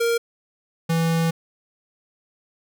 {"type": "tone pair in turn", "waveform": "square", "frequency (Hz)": [466.2, 164.83], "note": ["A#4", "E3"], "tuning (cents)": [0, 0], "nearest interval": "octave + tritone", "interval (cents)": 1800, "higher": "first", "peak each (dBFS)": -19, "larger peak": "neither", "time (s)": [[0, 0.18], [0.89, 1.31]], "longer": "second", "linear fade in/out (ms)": 10, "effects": []}